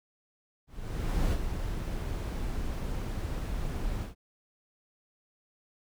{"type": "noise with ADSR envelope", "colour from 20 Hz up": "brown", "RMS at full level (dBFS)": -26, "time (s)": [0.67, 4.15], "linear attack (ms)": 650, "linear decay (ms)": 53, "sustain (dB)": -7, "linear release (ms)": 130, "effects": []}